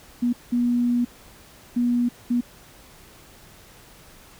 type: tone bursts at uneven times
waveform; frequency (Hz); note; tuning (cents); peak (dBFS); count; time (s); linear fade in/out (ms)
sine; 241.8; B3; -36; -18; 4; 0.22-0.33 / 0.52-1.05 / 1.76-2.09 / 2.3-2.41; 10
effects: pink hiss -49 dBFS RMS until 4.39 s